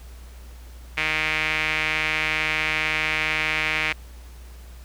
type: tone with band-pass filter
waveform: sawtooth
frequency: 155.56 Hz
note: D#3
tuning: in tune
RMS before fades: -24 dBFS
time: 0.97-3.93 s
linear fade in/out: 10 ms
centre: 2300 Hz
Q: 4
effects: added 60 Hz sine -39 dBFS peak until 4.84 s + pink hiss -51 dBFS RMS until 4.84 s